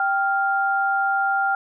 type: tone pair together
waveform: sine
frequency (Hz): 784 / 1397.9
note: G5 / F6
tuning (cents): 0 / +1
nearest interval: minor seventh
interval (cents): 1001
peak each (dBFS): -21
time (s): 0-1.55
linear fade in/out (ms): 2
effects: none